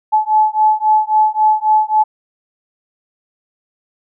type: beating tone pair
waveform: sine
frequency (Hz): 859 / 862.7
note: A5 / A5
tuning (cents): -42 / -34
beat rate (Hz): 3.7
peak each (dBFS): -13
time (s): 0.12-2.04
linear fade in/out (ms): 20
effects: none